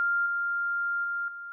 sine tone with level steps, 1396.9 Hz, F6, in tune, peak -23 / -26 / -28 / -37 dBFS, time 0-1.52 s, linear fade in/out 0 ms, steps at 0.26 / 1.04 / 1.28 s, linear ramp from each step 2 ms, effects none

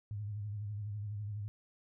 sine tone with vibrato, 103.83 Hz, G#2, in tune, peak -37 dBFS, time 0.11-1.48 s, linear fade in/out 0 ms, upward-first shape sine, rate 12 Hz, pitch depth 64 cents each way, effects none

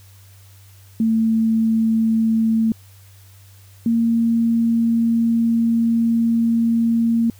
sine tone pair in turn, 223.7 / 230.3 Hz, A3 / A#3, +29 / -21 cents, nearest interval minor second, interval 50 cents, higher second, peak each -14 dBFS, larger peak neither, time 1-2.72 / 3.86-7.3 s, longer second, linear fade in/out 2 ms, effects added 97 Hz sine -44 dBFS peak until 7.39 s + white hiss -52 dBFS RMS until 7.39 s

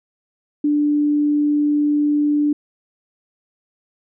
sine tone, 294.6 Hz, D4, 6 cents sharp, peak -14 dBFS, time 0.64-2.53 s, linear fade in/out 5 ms, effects none

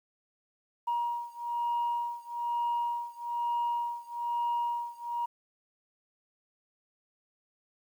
sine beating tone pair, 949 / 950.1 Hz, A#5 / A#5, +31 / +33 cents, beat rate 1.1 Hz, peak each -31 / -32 dBFS, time 0.87-5.26 s, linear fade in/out 10 ms, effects tanh soft clip ceiling -24 dBFS + 10-bit

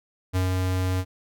square tone with ADSR envelope, 92.5 Hz, F#2, in tune, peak -21 dBFS, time 0.33-1.05 s, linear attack 30 ms, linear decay 130 ms, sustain -2 dB, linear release 57 ms, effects none

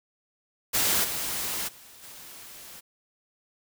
white noise with level steps, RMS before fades -24 / -31 / -50 / -45 dBFS, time 0.73-2.81 s, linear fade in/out 20 ms, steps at 1.03 / 1.67 / 2.02 s, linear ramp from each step 20 ms, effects none

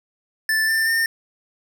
square tone with pitch steps, 1760 / 1786.6 / 1813.7 Hz, A6 / A6 / A#6, 0 / +26 / -48 cents, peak -18 dBFS, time 0.49-1.06 s, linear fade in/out 2 ms, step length 190 ms, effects none

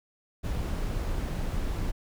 brown noise, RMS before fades -30 dBFS, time 0.43-1.92 s, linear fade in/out 20 ms, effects none

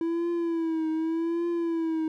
triangle tone with vibrato, 329.6 Hz, E4, in tune, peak -23 dBFS, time 0.01-2.08 s, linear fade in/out 2 ms, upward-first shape triangle, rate 0.85 Hz, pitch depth 77 cents each way, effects none

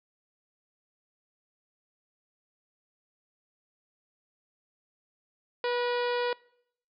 harmonic tone with a mistuned harmonic, 487 Hz, B4, 24 cents flat, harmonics 1 / 2 / 3 / 4 / 5 / 6 / 7 / 8 / 9 / 10, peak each -28 / -34 / -38 / -40 / -42 / -44 / -45 / -46 / -47 / -48 dBFS, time 5.64-6.33 s, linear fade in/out 2 ms, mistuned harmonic 4, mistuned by -27 cents, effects noise-tail reverb RT60 0.7 s tail -24 dB re dry

